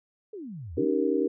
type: exponential two-way sweep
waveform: sine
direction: down then up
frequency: 451.7 to 73.42 to 451.7 Hz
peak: -36 dBFS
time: 0.33-0.91 s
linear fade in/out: 5 ms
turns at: 0.75 s
type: chord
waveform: sine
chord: Eb dominant seventh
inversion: third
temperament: just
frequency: 280 / 311.1 / 388.9 / 466.7 Hz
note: Db4 / Eb4 / G4 / Bb4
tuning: +18 / 0 / -14 / +2 cents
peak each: -28 dBFS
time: 0.77-1.28 s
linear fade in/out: 10 ms
effects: none